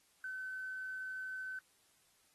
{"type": "tone with quantisation", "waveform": "sine", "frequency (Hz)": 1523, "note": "F#6", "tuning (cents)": 50, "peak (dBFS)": -40, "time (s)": [0.24, 1.59], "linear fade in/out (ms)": 2, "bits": 11, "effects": ["white hiss -71 dBFS RMS until 2.34 s", "AAC 32 kbps"]}